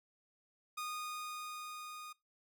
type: tone with level ramp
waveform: sawtooth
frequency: 1232 Hz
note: D#6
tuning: 17 cents flat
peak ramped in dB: -35 to -43 dBFS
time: 0.77-2.13 s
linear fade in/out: 10 ms
effects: noise-tail reverb RT60 0.2 s tail -21 dB re dry